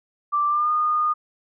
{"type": "tone with pitch glide", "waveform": "sine", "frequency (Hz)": [1174.7, 1223.9], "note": ["D6", "D#6"], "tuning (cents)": [0, -29], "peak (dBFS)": -18, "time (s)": [0.32, 1.14], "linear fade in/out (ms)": 20, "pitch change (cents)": 71, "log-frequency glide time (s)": [0.48, 0.71], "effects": []}